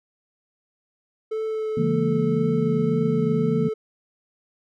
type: tone with vibrato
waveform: triangle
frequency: 436.9 Hz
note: A4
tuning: 12 cents flat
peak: -22 dBFS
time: 1.31-3.74 s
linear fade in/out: 10 ms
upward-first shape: triangle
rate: 1.9 Hz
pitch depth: 12 cents each way
type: chord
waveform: sine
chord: A# half-diminished seventh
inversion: first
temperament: just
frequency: 139.85 / 167.82 / 209.8 / 233.1 Hz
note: C#3 / E3 / G#3 / A#3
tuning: +16 / +31 / +18 / 0 cents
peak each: -27 / -24 / -29 / -24 dBFS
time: 1.77-3.69 s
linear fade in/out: 5 ms
effects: none